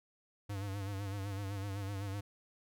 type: tone with vibrato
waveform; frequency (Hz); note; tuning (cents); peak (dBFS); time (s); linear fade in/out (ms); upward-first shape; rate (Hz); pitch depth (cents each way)
square; 99.2; G2; +21; -38; 0.49-2.21; 10; sine; 7.9; 61
effects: none